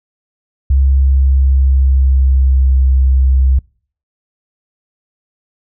sine tone with pitch glide, 67.5 to 65.62 Hz, C#2 to C2, -45 to +6 cents, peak -7 dBFS, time 0.7-3.59 s, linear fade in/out 5 ms, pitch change -49 cents, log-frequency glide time 0.84-2.81 s, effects noise-tail reverb RT60 0.5 s tail -26 dB re dry

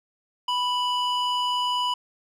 square tone with band-pass filter, 987.8 Hz, B5, in tune, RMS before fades -25 dBFS, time 0.48-1.94 s, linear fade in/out 5 ms, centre 2100 Hz, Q 4.7, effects none

